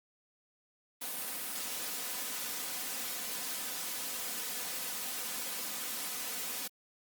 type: noise with comb filter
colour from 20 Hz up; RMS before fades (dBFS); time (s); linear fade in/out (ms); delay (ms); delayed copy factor
white; -38; 1.01-6.68; 10; 4; +0.5
effects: high-pass 150 Hz 12 dB/octave + Opus 32 kbps